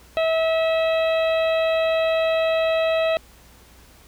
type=harmonic tone; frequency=648 Hz; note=E5; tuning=30 cents flat; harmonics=1 / 2 / 3 / 4 / 5 / 6; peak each=-18 / -31 / -33 / -30 / -36 / -35 dBFS; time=0.17-3.17 s; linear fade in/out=0 ms; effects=added 60 Hz sine -51 dBFS peak until 4.07 s + pink hiss -51 dBFS RMS until 4.07 s